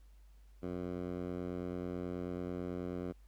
10% pulse tone with band-pass filter, 89.2 Hz, F2, 37 cents sharp, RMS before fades -40 dBFS, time 0.62-3.13 s, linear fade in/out 20 ms, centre 290 Hz, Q 0.63, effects added 50 Hz sine -56 dBFS peak until 3.27 s + pink hiss -74 dBFS RMS until 3.27 s

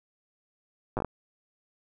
slowing click train, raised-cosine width 1 ms, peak -16 dBFS, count 6, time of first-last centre 0.97-1.047 s, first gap 8 ms, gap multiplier 1.33, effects none

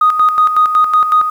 sine tone with tremolo, 1244.5 Hz, D#6, in tune, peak -5 dBFS, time 0.01-1.3 s, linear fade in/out 5 ms, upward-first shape square, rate 5.4 Hz, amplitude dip 60%, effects tanh soft clip ceiling -1 dBFS + 7-bit

